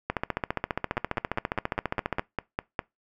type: two click trains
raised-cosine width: 0.5 ms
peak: -11 / -12 dBFS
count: 32 / 10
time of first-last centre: 0.1-2.195 / 0.97-2.792 s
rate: 14.8 / 4.94 Hz
effects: noise-tail reverb RT60 0.2 s tail -23 dB re dry